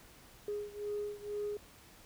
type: beating tone pair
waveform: sine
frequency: 413.5 / 415.6 Hz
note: G#4 / G#4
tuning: -8 / +1 cents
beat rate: 2.1 Hz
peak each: -38 / -40 dBFS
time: 0.48-1.57 s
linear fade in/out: 2 ms
effects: tanh soft clip ceiling -30 dBFS + pink hiss -58 dBFS RMS until 2.05 s